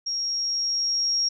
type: tone with level ramp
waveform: sine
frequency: 5588 Hz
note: F8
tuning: in tune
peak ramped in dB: -25 to -20 dBFS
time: 0.06-1.29 s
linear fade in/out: 10 ms
effects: none